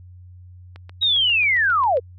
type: click train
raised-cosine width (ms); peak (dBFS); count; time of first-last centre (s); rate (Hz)
0.3; -25; 10; 0.76-1.971; 7.43
type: linear sweep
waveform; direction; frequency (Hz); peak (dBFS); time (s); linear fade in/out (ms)
sine; down; 3849 to 440; -15; 1.01-2; 20
effects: added 90 Hz sine -40 dBFS peak until 2.18 s